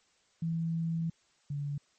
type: tone pair in turn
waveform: sine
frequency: 164.81 / 143.74 Hz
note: E3 / D3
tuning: 0 / -37 cents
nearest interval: major second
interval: 237 cents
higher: first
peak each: -29 / -32 dBFS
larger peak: first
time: 0.42-1.1 / 1.5-1.78 s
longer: first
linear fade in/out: 5 ms
effects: white hiss -69 dBFS RMS until 1.98 s + MP3 32 kbps